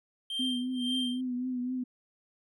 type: tone with tremolo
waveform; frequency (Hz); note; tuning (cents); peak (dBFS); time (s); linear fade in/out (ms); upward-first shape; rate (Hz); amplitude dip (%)
triangle; 3162; G7; +14; -28; 0.3-1.21; 2; sine; 1.9; 95
type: tone with vibrato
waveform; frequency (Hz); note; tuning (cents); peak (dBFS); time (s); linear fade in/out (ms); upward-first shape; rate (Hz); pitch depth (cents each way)
sine; 251.3; B3; +30; -30; 0.39-1.84; 10; triangle; 3.9; 49
effects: none